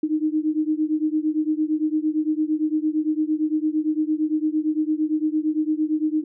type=beating tone pair; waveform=sine; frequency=305.5 / 314.3 Hz; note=D#4 / D#4; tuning=-32 / +18 cents; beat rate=8.8 Hz; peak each=-22 / -23 dBFS; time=0.03-6.24 s; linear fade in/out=5 ms; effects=none